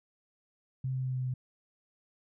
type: tone with pitch steps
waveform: sine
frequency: 130.81 / 129.98 / 129.16 / 128.34 / 127.53 Hz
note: C3 / C3 / C3 / C3 / C3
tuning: 0 / -11 / -22 / -33 / -44 cents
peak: -30 dBFS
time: 0.84-1.34 s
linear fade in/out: 5 ms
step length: 100 ms
effects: none